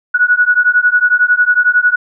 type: beating tone pair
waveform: sine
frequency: 1461 / 1472 Hz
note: F#6 / F#6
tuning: -22 / -9 cents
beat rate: 11 Hz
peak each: -11 dBFS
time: 0.14-1.96 s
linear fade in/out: 10 ms
effects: none